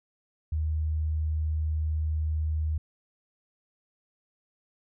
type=tone; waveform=sine; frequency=77.78 Hz; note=D#2; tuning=in tune; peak=-25 dBFS; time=0.52-2.78 s; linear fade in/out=5 ms; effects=none